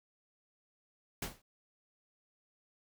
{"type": "noise with exponential decay", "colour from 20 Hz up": "pink", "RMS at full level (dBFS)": -33, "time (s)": [1.22, 1.42], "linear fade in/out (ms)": 5, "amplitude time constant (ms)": 42, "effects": []}